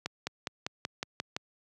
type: accelerating click train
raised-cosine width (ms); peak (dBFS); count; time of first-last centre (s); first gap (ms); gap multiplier
0.2; -15; 8; 0.06-1.365; 210; 0.96
effects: high-pass 100 Hz 12 dB/octave